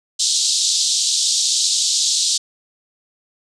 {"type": "band-pass noise", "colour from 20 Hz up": "pink", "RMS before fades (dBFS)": -18, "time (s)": [0.19, 2.38], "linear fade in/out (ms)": 10, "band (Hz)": [3600, 8300], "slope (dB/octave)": 48, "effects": []}